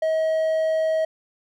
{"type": "tone", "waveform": "triangle", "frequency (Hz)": 637, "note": "D#5", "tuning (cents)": 41, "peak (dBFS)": -17, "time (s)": [0.02, 1.05], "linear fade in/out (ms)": 5, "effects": []}